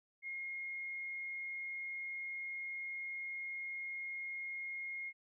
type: tone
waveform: sine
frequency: 2145 Hz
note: C7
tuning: 42 cents sharp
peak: -40 dBFS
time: 0.22-5.13 s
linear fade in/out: 50 ms
effects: none